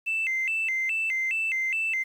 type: tone with vibrato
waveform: sine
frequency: 2349 Hz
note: D7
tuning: in tune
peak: -23 dBFS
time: 0.06-2.04 s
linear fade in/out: 20 ms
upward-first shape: square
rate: 2.4 Hz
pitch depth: 210 cents each way
effects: tanh soft clip ceiling -21 dBFS + 9-bit